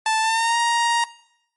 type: tone with pitch glide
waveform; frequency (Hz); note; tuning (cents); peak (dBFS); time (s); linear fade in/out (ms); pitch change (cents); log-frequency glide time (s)
sawtooth; 880 to 937.7; A5 to A#5; 0 to +10; -14; 0.06-1.04; 2; +110; 0.2-0.57
effects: noise-tail reverb RT60 0.8 s tail -20 dB re dry + MP3 48 kbps